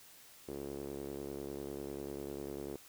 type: tone with band-pass filter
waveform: sawtooth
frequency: 70.1 Hz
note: C#2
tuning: 20 cents sharp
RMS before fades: -43 dBFS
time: 0.48-2.76 s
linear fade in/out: 0 ms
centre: 390 Hz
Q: 3.1
effects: white hiss -58 dBFS RMS until 2.88 s